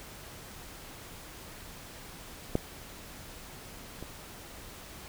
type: clicks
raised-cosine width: 2 ms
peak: -12 / -27 dBFS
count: 2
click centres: 2.554 / 4.026 s
effects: pink hiss -47 dBFS RMS until 5.08 s